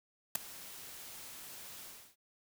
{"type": "noise with ADSR envelope", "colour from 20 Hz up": "white", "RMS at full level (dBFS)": -26, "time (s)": [0.35, 2.16], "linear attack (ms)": 6, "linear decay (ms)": 4, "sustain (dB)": -23, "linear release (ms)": 310, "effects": []}